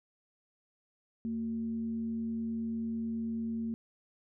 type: tone with frequency modulation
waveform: sine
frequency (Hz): 227.3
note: A#3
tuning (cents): -43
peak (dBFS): -32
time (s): 1.25-3.74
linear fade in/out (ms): 0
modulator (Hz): 145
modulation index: 0.22
effects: none